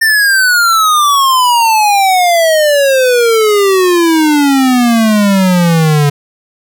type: exponential sweep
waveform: square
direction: down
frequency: 1809 to 142.4 Hz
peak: -7 dBFS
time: 0.01-6.1 s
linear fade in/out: 10 ms
effects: none